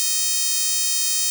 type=tone with high-pass filter; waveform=5% pulse; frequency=626 Hz; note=D#5; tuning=10 cents sharp; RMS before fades=-21 dBFS; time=0-1.3 s; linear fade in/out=0 ms; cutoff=7200 Hz; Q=0.5; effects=none